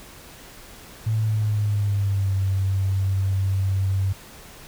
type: tone with pitch glide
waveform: sine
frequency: 110 to 96.32 Hz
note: A2 to G2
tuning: 0 to -30 cents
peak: -19 dBFS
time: 1.06-4.13 s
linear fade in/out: 10 ms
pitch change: -230 cents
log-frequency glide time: 1.17-2.35 s
effects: pink hiss -44 dBFS RMS until 4.67 s